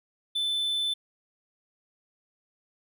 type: tone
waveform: triangle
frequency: 3520 Hz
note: A7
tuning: in tune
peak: -24 dBFS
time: 0.35-0.94 s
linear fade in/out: 10 ms
effects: none